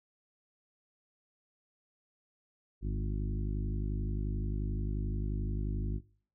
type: harmonic tone with a mistuned harmonic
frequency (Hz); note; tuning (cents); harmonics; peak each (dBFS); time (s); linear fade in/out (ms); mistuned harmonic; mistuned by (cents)
51.4; G#1; -17; 1 / 2 / 3 / 4 / 5 / 6 / 7; -32 / -38 / -42 / -44 / -46 / -48 / -49; 2.81-6.01; 50; 3; -32
effects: noise-tail reverb RT60 0.5 s tail -22 dB re dry